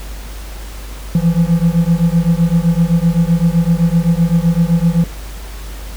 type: beating tone pair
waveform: triangle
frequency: 164.81 / 172.61 Hz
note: E3 / F3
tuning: 0 / -20 cents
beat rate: 7.8 Hz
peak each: -11 dBFS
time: 1.15-5.04 s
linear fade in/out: 2 ms
effects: added 50 Hz sine -26 dBFS peak until 5.96 s + pink hiss -35 dBFS RMS until 5.96 s